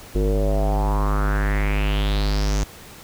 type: tone with low-pass filter sweep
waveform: square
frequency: 50.8 Hz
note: G#1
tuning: 38 cents flat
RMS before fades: -20 dBFS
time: 0.15-2.64 s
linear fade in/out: 5 ms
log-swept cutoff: 400 to 6700 Hz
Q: 4.9
effects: pink hiss -42 dBFS RMS until 3.03 s